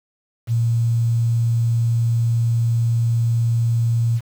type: tone with quantisation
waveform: sine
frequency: 116.1 Hz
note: A#2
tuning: 7 cents flat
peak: -15 dBFS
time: 0.47-4.21 s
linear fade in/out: 50 ms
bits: 7
effects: none